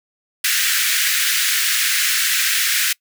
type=high-pass noise; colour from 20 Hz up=pink; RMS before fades=-18 dBFS; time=0.44-2.93 s; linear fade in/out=5 ms; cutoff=1500 Hz; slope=48 dB/octave; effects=noise-tail reverb RT60 0.1 s tail -24 dB re dry